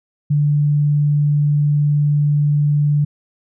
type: tone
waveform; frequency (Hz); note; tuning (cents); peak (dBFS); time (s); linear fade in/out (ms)
sine; 146.83; D3; 0; -12; 0.3-3.05; 10
effects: none